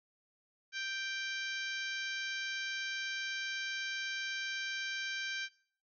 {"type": "harmonic tone", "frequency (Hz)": 784, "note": "G5", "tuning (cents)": 0, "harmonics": [2, 3, 4, 5, 6, 7, 8], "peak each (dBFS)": [-39, -43, -45, -47, -49, -50, -51], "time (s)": [0.72, 5.49], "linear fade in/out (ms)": 50, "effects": ["noise-tail reverb RT60 0.5 s tail -20 dB re dry"]}